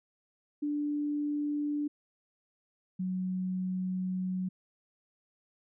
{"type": "tone pair in turn", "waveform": "sine", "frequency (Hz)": [293.7, 185.02], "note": ["D4", "F#3"], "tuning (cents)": [0, 0], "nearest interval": "minor sixth", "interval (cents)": 800, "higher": "first", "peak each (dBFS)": [-29, -30], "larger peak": "first", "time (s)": [[0.62, 1.88], [2.99, 4.49]], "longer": "second", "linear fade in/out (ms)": 10, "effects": []}